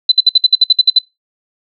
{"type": "tone bursts", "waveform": "sine", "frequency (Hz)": 4024, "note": "B7", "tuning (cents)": 32, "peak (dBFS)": -3, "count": 11, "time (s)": [0.09, 0.988], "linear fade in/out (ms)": 5, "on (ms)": 28, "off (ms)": 59, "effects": ["noise-tail reverb RT60 0.2 s tail -24 dB re dry"]}